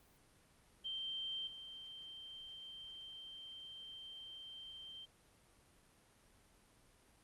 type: tone with level steps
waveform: sine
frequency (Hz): 3136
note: G7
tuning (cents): 0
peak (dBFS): -40 / -49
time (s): 0.84-5.06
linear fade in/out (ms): 20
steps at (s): 1.47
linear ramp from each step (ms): 2
effects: pink hiss -68 dBFS RMS until 7.23 s + Opus 32 kbps